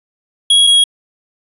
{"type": "tone pair in turn", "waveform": "square", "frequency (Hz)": [3316, 3301], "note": ["G#7", "G#7"], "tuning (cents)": [-3, -11], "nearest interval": "unison", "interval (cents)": 8, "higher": "first", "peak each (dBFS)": -7, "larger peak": "neither", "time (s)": [[0.5, 0.67], [0.67, 0.84]], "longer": "neither", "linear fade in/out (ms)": 5, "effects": ["resampled to 32000 Hz"]}